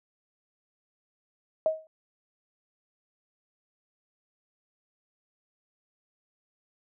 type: tone with exponential decay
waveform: sine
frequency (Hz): 633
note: D#5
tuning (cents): +30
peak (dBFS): -18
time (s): 1.66-1.87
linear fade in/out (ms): 1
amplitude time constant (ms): 45
effects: none